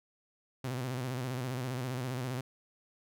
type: tone with vibrato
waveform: sawtooth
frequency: 126.9 Hz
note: B2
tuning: 47 cents sharp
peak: -30 dBFS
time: 0.64-2.41 s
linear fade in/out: 5 ms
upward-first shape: square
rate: 15 Hz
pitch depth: 67 cents each way
effects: none